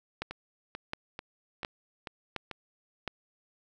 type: two click trains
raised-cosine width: 0.3 ms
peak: -22 / -17 dBFS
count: 6 / 5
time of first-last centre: 0.31-2.513 / 0.22-3.077 s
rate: 2.27 / 1.4 Hz
effects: none